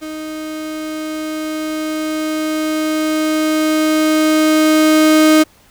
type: tone with level ramp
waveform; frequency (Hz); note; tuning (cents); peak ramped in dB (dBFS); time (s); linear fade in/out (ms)
35% pulse; 311.1; D#4; 0; -23 to -5; 0.01-5.44; 20
effects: pink hiss -49 dBFS RMS until 5.7 s